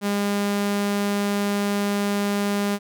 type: tone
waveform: sawtooth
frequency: 202.8 Hz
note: G#3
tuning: 41 cents flat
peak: -17 dBFS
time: 0.01-2.79 s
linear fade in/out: 50 ms
effects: none